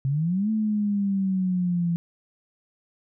sine exponential two-way sweep, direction up then down, 130.81 to 220 to 168.6 Hz, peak -21 dBFS, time 0.05-1.96 s, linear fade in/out 0 ms, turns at 0.5 s, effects none

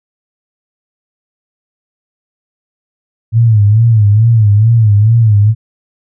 sine tone with vibrato, 109.2 Hz, A2, 13 cents flat, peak -4 dBFS, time 3.32-5.55 s, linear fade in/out 50 ms, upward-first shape sine, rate 2.3 Hz, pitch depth 120 cents each way, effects none

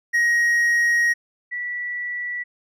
triangle / sine tone pair in turn, 1886 / 1953.4 Hz, A#6 / B6, +20 / -20 cents, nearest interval minor second, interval 60 cents, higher second, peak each -14 / -25 dBFS, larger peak first, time 0.13-1.14 / 1.51-2.44 s, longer first, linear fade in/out 20 ms, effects none

